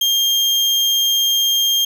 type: tone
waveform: 35% pulse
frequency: 3208 Hz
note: G7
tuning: 39 cents sharp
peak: -12 dBFS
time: 0.01-1.85 s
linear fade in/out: 5 ms
effects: none